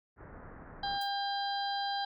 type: low-pass noise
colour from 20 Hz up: pink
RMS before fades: -49 dBFS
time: 0.16-1 s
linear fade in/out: 50 ms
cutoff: 1800 Hz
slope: 48 dB/octave
type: harmonic tone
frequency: 800 Hz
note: G5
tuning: 35 cents sharp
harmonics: 1 / 2 / 4 / 5 / 6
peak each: -33 / -41 / -42 / -41 / -44 dBFS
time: 0.83-2.05 s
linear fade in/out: 5 ms
type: noise with exponential decay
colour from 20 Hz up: blue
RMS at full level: -46 dBFS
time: 1.01-1.14 s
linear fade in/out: 5 ms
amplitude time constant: 28 ms
effects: none